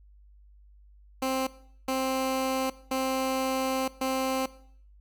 15% pulse tone bursts at uneven times, 263 Hz, C4, 9 cents sharp, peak -20 dBFS, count 4, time 1.22-1.47 / 1.88-2.7 / 2.91-3.88 / 4.01-4.46 s, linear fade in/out 5 ms, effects noise-tail reverb RT60 0.6 s tail -18 dB re dry + added 50 Hz sine -52 dBFS peak until 5 s

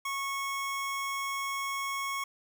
25% pulse tone, 1100 Hz, C#6, 14 cents flat, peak -28 dBFS, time 0.05-2.24 s, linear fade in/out 5 ms, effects none

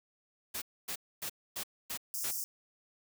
white noise bursts, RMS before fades -38 dBFS, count 6, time 0.54-2.314 s, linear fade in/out 10 ms, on 79 ms, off 260 ms
white high-pass noise, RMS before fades -37 dBFS, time 2.14-2.44 s, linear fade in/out 0 ms, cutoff 5000 Hz, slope 96 dB/octave
effects none

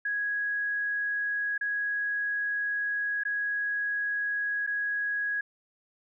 sine tone with dropouts, 1661.2 Hz, G#6, in tune, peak -27 dBFS, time 0.05-5.41 s, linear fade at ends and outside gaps 5 ms, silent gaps 1.579-1.61 / 3.236-3.251 / 4.666-4.673 s, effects none

